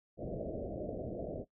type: low-pass noise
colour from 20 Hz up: white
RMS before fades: -40 dBFS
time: 0.17-1.45 s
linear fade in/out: 50 ms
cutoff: 670 Hz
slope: 96 dB/octave
effects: noise-tail reverb RT60 0.1 s tail -18 dB re dry